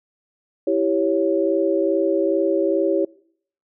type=chord; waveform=sine; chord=C# diminished; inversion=first; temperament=equal; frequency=329.6 / 392 / 554.4 Hz; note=E4 / G4 / C#5; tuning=0 / 0 / 0 cents; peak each=-21 dBFS; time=0.67-3.05 s; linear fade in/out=5 ms; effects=noise-tail reverb RT60 0.6 s tail -23 dB re dry